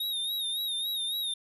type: tone with vibrato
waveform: square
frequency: 3729 Hz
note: A#7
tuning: in tune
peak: -30 dBFS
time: 0-1.34 s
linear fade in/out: 5 ms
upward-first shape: sine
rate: 3.6 Hz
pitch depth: 68 cents each way
effects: resampled to 32000 Hz